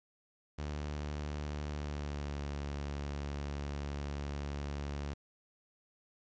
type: tone with pitch glide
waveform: sawtooth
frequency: 74 to 71.6 Hz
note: D2 to D2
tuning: +14 to -43 cents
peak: -33 dBFS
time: 0.58-5.14 s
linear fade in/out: 10 ms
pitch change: -57 cents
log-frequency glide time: 1.71-2.44 s
effects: resampled to 16000 Hz + 11-bit